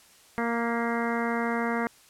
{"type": "harmonic tone with a mistuned harmonic", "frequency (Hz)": 233.1, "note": "A#3", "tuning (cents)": 0, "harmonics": [1, 2, 3, 4, 5, 6, 7, 8, 9], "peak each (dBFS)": [-29, -32, -34, -35, -36, -37, -37, -38, -39], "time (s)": [0.38, 1.87], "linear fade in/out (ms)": 0, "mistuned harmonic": 8, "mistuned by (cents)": 36, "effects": ["white hiss -56 dBFS RMS until 2.09 s", "low-pass 11000 Hz 12 dB/octave"]}